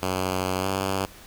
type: tone with pitch glide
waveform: 5% pulse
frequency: 93 to 96.11 Hz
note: F#2 to G2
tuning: +9 to -34 cents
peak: -13 dBFS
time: 0.02-1.06 s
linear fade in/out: 5 ms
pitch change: +57 cents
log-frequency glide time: 0.6-0.67 s
effects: pink hiss -47 dBFS RMS until 1.26 s